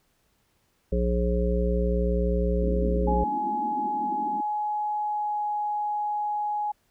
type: harmonic tone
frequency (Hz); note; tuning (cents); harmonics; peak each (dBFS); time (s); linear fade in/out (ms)
59.6; A#1; +39; 1 / 3 / 5 / 7 / 9; -24 / -28 / -38 / -29 / -30; 0.92-3.24; 5
type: band-pass noise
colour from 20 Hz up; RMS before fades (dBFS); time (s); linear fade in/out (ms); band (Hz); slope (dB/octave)
pink; -36; 2.62-4.41; 5; 220 to 330; 48
type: tone with pitch glide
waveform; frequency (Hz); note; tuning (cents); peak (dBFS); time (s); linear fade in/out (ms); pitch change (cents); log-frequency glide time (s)
sine; 841 to 836.2; G#5 to G#5; +22 to +12; -25; 3.07-6.72; 10; -10; 5.01-5.45
effects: pink hiss -69 dBFS RMS until 6.9 s